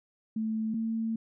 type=tone pair in turn; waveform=sine; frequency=220 / 224.6 Hz; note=A3 / A3; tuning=0 / +36 cents; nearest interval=unison; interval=36 cents; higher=second; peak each=-28 dBFS; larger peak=neither; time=0.36-0.74 / 0.74-1.16 s; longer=second; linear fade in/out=5 ms; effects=none